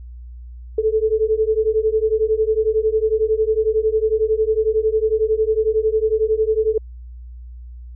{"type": "beating tone pair", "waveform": "sine", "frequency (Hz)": [431.9, 442.9], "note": ["A4", "A4"], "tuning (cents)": [-32, 11], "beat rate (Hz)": 11, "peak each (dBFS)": -18, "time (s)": [0.78, 6.78], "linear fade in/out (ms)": 5, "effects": ["added 60 Hz sine -33 dBFS peak until 7.95 s"]}